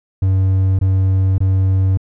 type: tone bursts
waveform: triangle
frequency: 95.1 Hz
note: F#2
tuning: 48 cents sharp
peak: -9 dBFS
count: 3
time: 0.22-1.974 s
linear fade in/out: 5 ms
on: 570 ms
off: 22 ms
effects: none